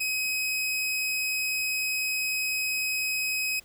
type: tone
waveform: sawtooth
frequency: 2534 Hz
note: D#7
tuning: 31 cents sharp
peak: -23 dBFS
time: 0-3.6 s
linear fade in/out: 10 ms
effects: pink hiss -57 dBFS RMS until 3.64 s